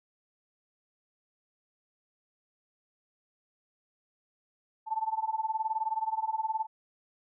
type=tone with tremolo; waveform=sine; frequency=880 Hz; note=A5; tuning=in tune; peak=-25 dBFS; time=4.86-6.67 s; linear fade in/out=50 ms; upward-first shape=sine; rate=19 Hz; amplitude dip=90%; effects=none